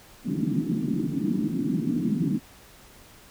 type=band-pass noise; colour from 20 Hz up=white; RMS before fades=-26 dBFS; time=0.24-2.4 s; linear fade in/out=50 ms; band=150 to 300 Hz; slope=48 dB/octave; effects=pink hiss -51 dBFS RMS until 3.3 s